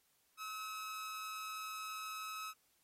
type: tone with amplitude modulation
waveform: sawtooth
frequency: 1285 Hz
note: E6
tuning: 45 cents flat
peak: -37 dBFS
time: 0.37-2.54 s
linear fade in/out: 50 ms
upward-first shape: sine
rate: 208 Hz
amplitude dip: 40%
effects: white hiss -75 dBFS RMS until 2.83 s + AAC 48 kbps